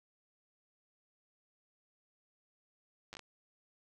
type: slowing click train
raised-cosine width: 0.2 ms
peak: -29 dBFS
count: 5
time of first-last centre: 3.13-3.193 s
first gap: 9 ms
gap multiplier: 1.39
effects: none